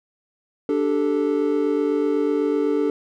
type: chord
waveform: triangle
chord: D suspended fourth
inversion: none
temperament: equal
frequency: 293.7 / 392 / 440 Hz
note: D4 / G4 / A4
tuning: 0 / 0 / 0 cents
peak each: -20 / -23 / -20 dBFS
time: 0.69-2.9 s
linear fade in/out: 2 ms
effects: none